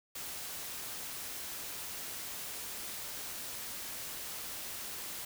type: noise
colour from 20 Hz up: white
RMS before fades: -42 dBFS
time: 0.15-5.25 s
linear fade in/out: 5 ms
effects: none